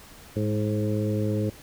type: harmonic tone with a mistuned harmonic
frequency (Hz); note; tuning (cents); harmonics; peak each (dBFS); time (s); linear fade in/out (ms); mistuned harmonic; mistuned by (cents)
106.2; G#2; +39; 1 / 2 / 3 / 4 / 5; -26 / -29 / -31 / -32 / -33; 0.36-1.5; 5; 2; -28
effects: pink hiss -48 dBFS RMS until 1.62 s